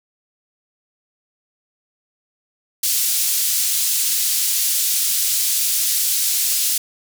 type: band-pass noise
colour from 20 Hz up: white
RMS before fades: -19 dBFS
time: 2.83-6.78 s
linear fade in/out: 5 ms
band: 4100 to 16000 Hz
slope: 12 dB/octave
effects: none